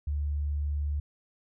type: tone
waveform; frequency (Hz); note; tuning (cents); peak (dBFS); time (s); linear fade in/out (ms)
sine; 73; D2; -10; -27; 0.07-1; 5
effects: none